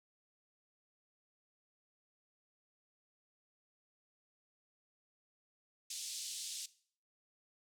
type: band-pass noise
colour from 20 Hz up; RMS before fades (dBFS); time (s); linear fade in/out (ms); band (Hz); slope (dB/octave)
white; -44; 5.9-6.66; 5; 3300 to 8700; 24
effects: noise-tail reverb RT60 0.5 s tail -18 dB re dry